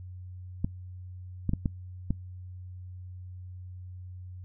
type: clicks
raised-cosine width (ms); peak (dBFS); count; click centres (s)
5; -14; 5; 0.645 / 1.493 / 1.535 / 1.658 / 2.106
effects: noise-tail reverb RT60 0.2 s tail -25 dB re dry + added 91 Hz sine -40 dBFS peak until 4.44 s